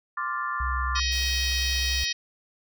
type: chord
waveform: sine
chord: D minor seventh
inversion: third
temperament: equal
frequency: 1046.5 / 1174.7 / 1396.9 / 1760 Hz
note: C6 / D6 / F6 / A6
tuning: 0 / 0 / 0 / 0 cents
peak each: -33 / -30 / -34 / -34 dBFS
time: 0.17-1 s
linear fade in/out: 5 ms
type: tone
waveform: sine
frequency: 65.41 Hz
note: C2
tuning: in tune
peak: -27 dBFS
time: 0.6-2.04 s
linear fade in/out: 5 ms
type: harmonic tone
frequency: 631 Hz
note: D#5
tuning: 24 cents sharp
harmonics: 3 / 4 / 5 / 6 / 7 / 8 / 9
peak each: -33 / -33 / -33 / -33 / -33 / -33 / -33 dBFS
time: 0.95-2.13 s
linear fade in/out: 10 ms
type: noise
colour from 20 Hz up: white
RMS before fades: -41 dBFS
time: 1.11-2.06 s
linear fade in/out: 20 ms
effects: none